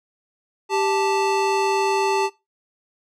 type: tone pair together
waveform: square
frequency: 391.8 / 879.6 Hz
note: G4 / A5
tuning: -1 / -1 cents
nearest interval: octave + major second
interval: 1400 cents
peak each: -22 dBFS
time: 0.69-2.3 s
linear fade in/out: 50 ms
effects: noise-tail reverb RT60 0.2 s tail -17 dB re dry + low-pass 7000 Hz 12 dB/octave